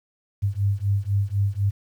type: beating tone pair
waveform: sine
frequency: 98 / 102 Hz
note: G2 / G#2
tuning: 0 / -31 cents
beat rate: 4 Hz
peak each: -23 dBFS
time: 0.42-1.71 s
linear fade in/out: 20 ms
effects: 9-bit